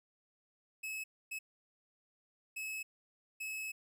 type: tone bursts at uneven times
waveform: 45% pulse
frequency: 2584 Hz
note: E7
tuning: 35 cents flat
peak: -39 dBFS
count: 4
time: 0.83-1.04 / 1.31-1.39 / 2.56-2.83 / 3.4-3.72 s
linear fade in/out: 10 ms
effects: none